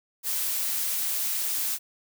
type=noise; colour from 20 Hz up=blue; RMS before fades=-28 dBFS; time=0.23-1.79 s; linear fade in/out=50 ms; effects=none